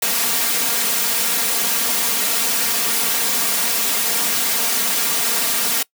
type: noise with comb filter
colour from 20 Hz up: white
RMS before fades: -19 dBFS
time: 0.02-5.83 s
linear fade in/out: 5 ms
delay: 4.3 ms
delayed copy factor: +0.95
effects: noise-tail reverb RT60 0.1 s tail -23 dB re dry + high-pass 150 Hz 12 dB/octave